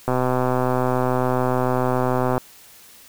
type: click train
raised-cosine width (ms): 1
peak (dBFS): -7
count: 293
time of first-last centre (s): 0.08-2.379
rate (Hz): 127
effects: white hiss -47 dBFS RMS until 3.08 s